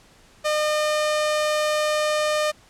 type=tone; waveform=sawtooth; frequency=607 Hz; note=D#5; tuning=43 cents flat; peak=-16 dBFS; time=0.44-2.52 s; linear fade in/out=20 ms; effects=pink hiss -53 dBFS RMS until 2.69 s + low-pass 9000 Hz 12 dB/octave